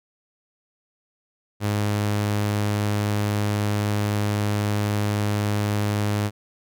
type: tone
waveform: sawtooth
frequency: 103.8 Hz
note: G#2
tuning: in tune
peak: -17 dBFS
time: 1.6-6.31 s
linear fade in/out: 50 ms
effects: none